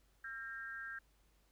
sine tone with amplitude modulation, 1600 Hz, G6, 35 cents sharp, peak -39 dBFS, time 0.24-0.99 s, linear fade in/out 5 ms, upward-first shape sine, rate 244 Hz, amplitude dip 90%, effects added 50 Hz sine -70 dBFS peak until 1.51 s + pink hiss -75 dBFS RMS until 1.51 s

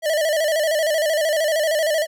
square tone with vibrato, 622.3 Hz, D#5, in tune, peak -18 dBFS, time 0.02-2.07 s, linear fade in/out 50 ms, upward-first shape square, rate 13 Hz, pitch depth 74 cents each way, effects none

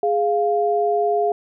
sine tone pair together, 415.3 / 698.4 Hz, G#4 / F5, 0 / 0 cents, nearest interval major sixth, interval 900 cents, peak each -19 dBFS, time 0.03-1.32 s, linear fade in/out 2 ms, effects none

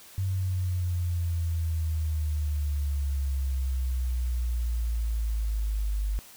sine exponential sweep, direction down, 96 to 49.56 Hz, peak -25 dBFS, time 0.18-6.19 s, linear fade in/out 0 ms, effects white hiss -50 dBFS RMS until 6.36 s

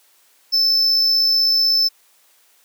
triangle tone with amplitude modulation, 5274 Hz, E8, in tune, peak -11 dBFS, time 0.52-1.89 s, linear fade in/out 20 ms, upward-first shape sine, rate 56 Hz, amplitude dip 25%, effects white hiss -56 dBFS RMS until 2.64 s + high-pass 400 Hz 12 dB/octave

